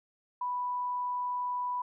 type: tone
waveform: sine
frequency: 987.8 Hz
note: B5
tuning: in tune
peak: -30 dBFS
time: 0.41-1.82 s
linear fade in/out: 5 ms
effects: none